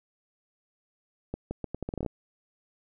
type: accelerating click train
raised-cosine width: 2 ms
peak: -19 dBFS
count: 12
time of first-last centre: 1.34-2.062 s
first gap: 170 ms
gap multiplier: 0.78
effects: none